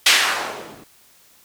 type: noise with low-pass filter sweep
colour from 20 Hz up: violet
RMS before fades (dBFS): -20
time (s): 0.06-0.84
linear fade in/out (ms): 5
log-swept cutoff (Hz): 3000 to 210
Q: 1.1
effects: white hiss -53 dBFS RMS until 1.44 s